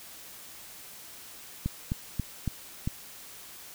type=clicks; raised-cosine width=5 ms; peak=-16 dBFS; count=5; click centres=1.66 / 1.919 / 2.197 / 2.477 / 2.875 s; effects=white hiss -47 dBFS RMS until 3.74 s